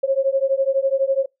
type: beating tone pair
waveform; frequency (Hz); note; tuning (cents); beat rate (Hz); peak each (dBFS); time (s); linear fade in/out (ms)
sine; 535 / 547; C5 / C#5; +38 / -23; 12; -19; 0.03-1.26; 10
effects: noise-tail reverb RT60 0.2 s tail -24 dB re dry